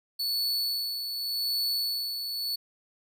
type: tone with tremolo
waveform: 45% pulse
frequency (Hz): 4438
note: C#8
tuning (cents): +1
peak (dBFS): -25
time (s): 0.19-2.56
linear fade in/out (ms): 10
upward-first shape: sine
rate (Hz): 0.86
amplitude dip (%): 50
effects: none